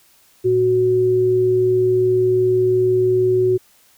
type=tone pair together; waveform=sine; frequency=115.77 / 370 Hz; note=A#2 / F#4; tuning=-11 / 0 cents; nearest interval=octave + minor sixth; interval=2011 cents; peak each=-24 / -13 dBFS; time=0.44-3.58 s; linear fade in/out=20 ms; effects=white hiss -54 dBFS RMS until 3.97 s